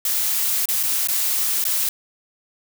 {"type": "noise with dropouts", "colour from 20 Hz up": "blue", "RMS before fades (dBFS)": -21, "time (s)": [0.05, 1.89], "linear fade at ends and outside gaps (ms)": 2, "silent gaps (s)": [[0.656, 0.687], [0.83, 0.834], [1.073, 1.085], [1.641, 1.651]], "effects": []}